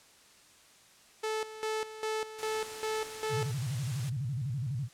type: tone with tremolo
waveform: sawtooth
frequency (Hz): 436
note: A4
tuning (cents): -16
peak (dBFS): -27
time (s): 1.23-3.52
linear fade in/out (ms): 10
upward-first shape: square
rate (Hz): 2.5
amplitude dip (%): 75
type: noise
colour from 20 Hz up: white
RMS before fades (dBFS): -44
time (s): 2.38-4.1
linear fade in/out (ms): 10
type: tone with vibrato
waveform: sine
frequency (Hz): 129.3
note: C3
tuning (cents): -20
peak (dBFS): -31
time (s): 3.29-4.89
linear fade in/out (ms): 50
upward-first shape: square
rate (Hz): 12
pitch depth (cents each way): 190
effects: white hiss -59 dBFS RMS until 4.93 s + low-pass 9000 Hz 12 dB/octave